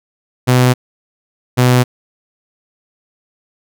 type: tone pair in turn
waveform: sawtooth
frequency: 125.9 / 125.1 Hz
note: B2 / B2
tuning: +34 / +23 cents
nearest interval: unison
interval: 11 cents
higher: first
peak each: -4 dBFS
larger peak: neither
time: 0.47-0.74 / 1.57-1.84 s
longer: neither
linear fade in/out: 20 ms
effects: none